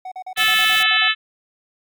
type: tone bursts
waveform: triangle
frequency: 745 Hz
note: F#5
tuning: 12 cents sharp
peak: -26 dBFS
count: 10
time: 0.05-1.08 s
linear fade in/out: 5 ms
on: 67 ms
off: 40 ms
type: harmonic tone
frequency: 436.1 Hz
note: A4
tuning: 15 cents flat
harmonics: 3 / 4 / 5 / 6 / 7 / 8 / 9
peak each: -23 / -19 / -24 / -20 / -20 / -23 / -24 dBFS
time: 0.36-1.15 s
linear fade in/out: 50 ms
type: band-stop noise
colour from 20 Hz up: white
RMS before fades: -29 dBFS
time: 0.37-0.83 s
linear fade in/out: 5 ms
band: 750 to 1100 Hz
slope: 96 dB/octave
effects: MP3 96 kbps